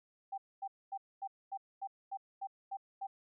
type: tone bursts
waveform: sine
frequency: 784 Hz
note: G5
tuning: in tune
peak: -37 dBFS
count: 10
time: 0.32-3.07 s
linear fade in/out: 10 ms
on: 59 ms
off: 240 ms
effects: none